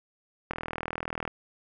click train, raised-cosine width 0.5 ms, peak -16 dBFS, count 32, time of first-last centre 0.51-1.277 s, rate 40.4 Hz, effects none

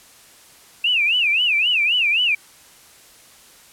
sine tone with vibrato, 2637 Hz, E7, in tune, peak -15 dBFS, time 0.84-2.35 s, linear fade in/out 5 ms, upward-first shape sine, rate 3.8 Hz, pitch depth 220 cents each way, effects white hiss -48 dBFS RMS until 3.72 s + low-pass 12000 Hz 12 dB/octave

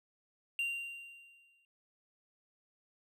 triangle tone with exponential decay, 2772 Hz, F7, 14 cents flat, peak -29 dBFS, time 0.59-1.65 s, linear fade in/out 1 ms, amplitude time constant 230 ms, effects none

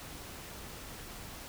silence, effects pink hiss -46 dBFS RMS until 1.48 s

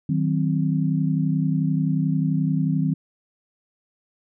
sine chord, C diminished, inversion first, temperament just, 156.98 / 188.37 / 261.6 Hz, Eb3 / Gb3 / C4, +16 / +31 / 0 cents, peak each -21 / -25 / -25 dBFS, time 0.09-2.94 s, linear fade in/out 5 ms, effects none

